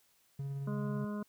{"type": "tone with tremolo", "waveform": "triangle", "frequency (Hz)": 138.59, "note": "C#3", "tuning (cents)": 0, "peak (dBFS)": -33, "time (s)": [0.39, 1.05], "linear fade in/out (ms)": 5, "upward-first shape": "triangle", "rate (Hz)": 18, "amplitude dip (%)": 25}
{"type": "harmonic tone", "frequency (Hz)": 207.7, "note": "G#3", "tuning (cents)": 0, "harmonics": [1, 2, 3, 5, 6, 7], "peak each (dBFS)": [-36, -46, -48, -49, -54, -54], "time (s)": [0.67, 1.23], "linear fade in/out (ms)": 5}
{"effects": ["white hiss -70 dBFS RMS until 1.28 s"]}